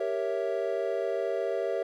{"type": "chord", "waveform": "triangle", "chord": "G diminished seventh", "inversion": "none", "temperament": "equal", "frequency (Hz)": [392, 466.2, 554.4, 659.3], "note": ["G4", "Bb4", "Db5", "Fb5"], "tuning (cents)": [0, 0, 0, 0], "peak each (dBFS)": -31, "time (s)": [0, 1.83], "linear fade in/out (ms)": 5, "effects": []}